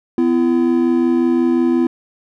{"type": "tone pair together", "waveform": "triangle", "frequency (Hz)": [252.1, 337.7], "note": ["B3", "E4"], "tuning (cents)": [36, 42], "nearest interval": "perfect fourth", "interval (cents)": 506, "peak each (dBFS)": -13, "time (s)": [0.18, 1.87], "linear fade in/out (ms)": 2, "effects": []}